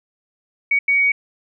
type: tone bursts at uneven times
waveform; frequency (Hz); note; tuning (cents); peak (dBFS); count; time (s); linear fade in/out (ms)
sine; 2248; C#7; +24; -13; 2; 0.71-0.79 / 0.88-1.12; 5
effects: none